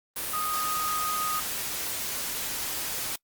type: tone in noise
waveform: sine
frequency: 1244.5 Hz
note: D#6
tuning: in tune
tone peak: -28 dBFS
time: 0.33-1.4 s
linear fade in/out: 5 ms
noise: white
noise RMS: -32 dBFS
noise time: 0.16-3.16 s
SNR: +1 dB
effects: noise-tail reverb RT60 0.1 s tail -25 dB re dry + Opus 32 kbps